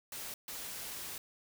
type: noise bursts at uneven times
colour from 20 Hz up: white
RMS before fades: -43 dBFS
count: 2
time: 0.12-0.34 / 0.48-1.18 s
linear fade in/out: 2 ms
effects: none